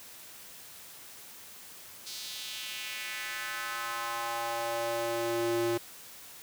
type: tone with high-pass filter sweep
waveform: square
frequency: 116.54 Hz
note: A#2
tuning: in tune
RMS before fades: -34 dBFS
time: 2.06-5.78 s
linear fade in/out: 10 ms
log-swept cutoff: 4600 to 290 Hz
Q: 2.2
effects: white hiss -49 dBFS RMS until 6.42 s + high-pass 60 Hz 12 dB/octave